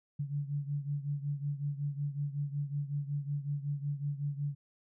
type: beating tone pair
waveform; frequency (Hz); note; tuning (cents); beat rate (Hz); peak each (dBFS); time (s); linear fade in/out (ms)
sine; 142.3 / 147.7; C#3 / D3; +46 / +10; 5.4; -34 / -38; 0.19-4.55; 10
effects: none